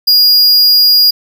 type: tone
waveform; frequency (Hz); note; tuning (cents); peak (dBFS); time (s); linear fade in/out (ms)
square; 4860; D#8; -42; -5; 0.07-1.11; 10
effects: none